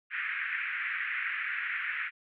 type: band-pass noise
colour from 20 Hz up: pink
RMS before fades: -34 dBFS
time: 0.1-2.11 s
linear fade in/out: 50 ms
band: 1500 to 2400 Hz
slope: 48 dB/octave
effects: none